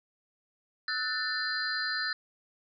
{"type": "tone cluster", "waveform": "sine", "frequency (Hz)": [1304, 1484, 1773, 4145, 4781], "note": ["E6", "F#6", "A6", "C8", "D8"], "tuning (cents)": [-19, 5, 13, -17, 30], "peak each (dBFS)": [-40, -36, -33, -35, -38], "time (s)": [0.88, 2.13], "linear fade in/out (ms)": 2, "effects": []}